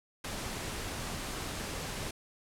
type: noise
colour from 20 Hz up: pink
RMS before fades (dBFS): -38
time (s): 0.24-2.11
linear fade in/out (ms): 5
effects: low-pass 11000 Hz 12 dB/octave